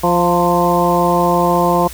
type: harmonic tone with a mistuned harmonic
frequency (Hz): 174.2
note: F3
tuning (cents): -4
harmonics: 1 / 2 / 3 / 4 / 5 / 6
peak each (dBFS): -18 / -18 / -18 / -18 / -18 / -18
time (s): 0.03-1.88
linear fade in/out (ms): 10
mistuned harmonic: 5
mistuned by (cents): +41
effects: added 60 Hz sine -33 dBFS peak until 1.93 s + white hiss -34 dBFS RMS until 1.93 s